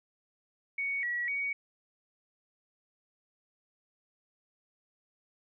sine tone with pitch steps, 2230 / 1927 / 2246 Hz, C#7 / B6 / C#7, +10 / -43 / +22 cents, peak -30 dBFS, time 0.78-1.53 s, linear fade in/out 5 ms, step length 250 ms, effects none

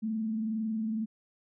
sine tone with frequency modulation, 220 Hz, A3, in tune, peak -29 dBFS, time 0.02-1.06 s, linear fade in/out 20 ms, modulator 21.9 Hz, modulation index 0.34, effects none

